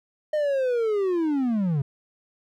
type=linear sweep; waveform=triangle; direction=down; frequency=617 to 131.4 Hz; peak=-19 dBFS; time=0.33-1.82 s; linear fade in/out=5 ms; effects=none